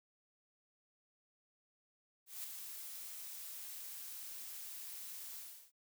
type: noise with ADSR envelope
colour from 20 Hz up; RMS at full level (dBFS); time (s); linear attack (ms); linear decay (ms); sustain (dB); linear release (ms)
blue; -43; 2.26-5.72; 180; 6; -5; 360
effects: none